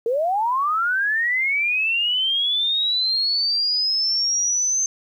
sine linear sweep, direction up, 442.2 to 6290 Hz, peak -18 dBFS, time 0.06-4.86 s, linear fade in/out 2 ms, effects 9-bit

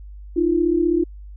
sine tone pair together, 308.8 / 344.5 Hz, D#4 / F4, -13 / -24 cents, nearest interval major second, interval 189 cents, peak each -20 / -17 dBFS, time 0.36-1.04 s, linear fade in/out 10 ms, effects added 50 Hz sine -35 dBFS peak until 1.36 s

